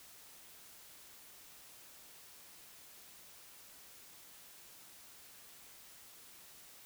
silence, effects white hiss -57 dBFS RMS until 6.85 s

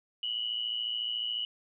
sine tone pair together, 2915 / 3029 Hz, F#7 / F#7, -26 / +40 cents, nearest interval minor second, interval 66 cents, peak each -32 / -36 dBFS, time 0.23-1.45 s, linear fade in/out 2 ms, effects none

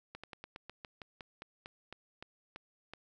slowing click train, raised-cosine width 0.3 ms, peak -29 dBFS, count 15, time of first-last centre 0.15-2.936 s, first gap 86 ms, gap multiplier 1.12, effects none

